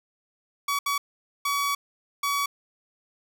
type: tone bursts at uneven times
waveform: sawtooth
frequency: 1134 Hz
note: C#6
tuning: 39 cents sharp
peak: -20 dBFS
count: 4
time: 0.68-0.79 / 0.86-0.98 / 1.45-1.75 / 2.23-2.46 s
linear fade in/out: 5 ms
effects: 10-bit